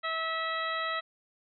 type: harmonic tone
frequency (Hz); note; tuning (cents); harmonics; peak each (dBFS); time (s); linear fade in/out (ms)
649; E5; -27; 1 / 2 / 3 / 4 / 5 / 6; -38 / -33 / -35 / -44 / -42 / -40; 0.03-1.01; 20
effects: none